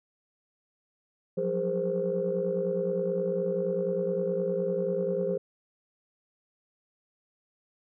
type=tone cluster; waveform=sine; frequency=177.1 / 187 / 406.8 / 470.8 / 520 Hz; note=F3 / F#3 / G#4 / A#4 / C5; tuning=+24 / +19 / -36 / +17 / -11 cents; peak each=-34 / -37 / -30 / -36 / -29 dBFS; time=1.37-5.38 s; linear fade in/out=10 ms; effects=tanh soft clip ceiling -17 dBFS